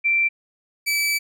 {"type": "tone pair in turn", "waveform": ["sine", "sawtooth"], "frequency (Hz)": [2349, 2306], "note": ["D7", "D7"], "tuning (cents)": [0, -32], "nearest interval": "unison", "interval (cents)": 32, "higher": "first", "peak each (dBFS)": -16, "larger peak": "neither", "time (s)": [[0.04, 0.29], [0.86, 1.19]], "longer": "second", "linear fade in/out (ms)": 20, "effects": []}